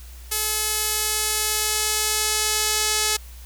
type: tone with band-pass filter sweep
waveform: sawtooth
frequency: 428.6 Hz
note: A4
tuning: 45 cents flat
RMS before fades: -23 dBFS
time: 0.31-3.17 s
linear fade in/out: 10 ms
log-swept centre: 11000 to 7300 Hz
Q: 0.89
effects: added 60 Hz sine -38 dBFS peak until 3.45 s + white hiss -48 dBFS RMS until 3.45 s